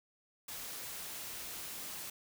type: noise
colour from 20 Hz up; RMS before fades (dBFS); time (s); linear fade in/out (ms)
white; -44; 0.48-2.1; 5
effects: none